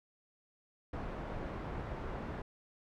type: low-pass noise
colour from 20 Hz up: pink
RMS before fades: -41 dBFS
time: 0.93-2.42 s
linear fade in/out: 5 ms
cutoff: 1300 Hz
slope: 12 dB/octave
effects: none